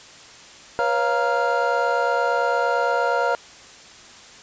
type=tone cluster; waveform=triangle; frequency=485.3 / 554 / 696 / 938 / 1393 Hz; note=B4 / C#5 / F5 / A#5 / F6; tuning=-30 / -1 / -6 / +11 / -5 cents; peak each=-23 dBFS; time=0.79-3.35 s; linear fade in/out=0 ms; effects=white hiss -44 dBFS RMS until 4.42 s + resampled to 16000 Hz